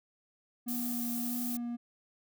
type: tone with vibrato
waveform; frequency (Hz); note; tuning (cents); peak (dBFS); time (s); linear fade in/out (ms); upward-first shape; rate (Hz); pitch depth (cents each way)
triangle; 240.5; B3; -46; -32; 0.66-1.77; 20; sine; 1.7; 18
type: noise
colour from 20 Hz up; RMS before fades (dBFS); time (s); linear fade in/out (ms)
violet; -38; 0.68-1.57; 5
effects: none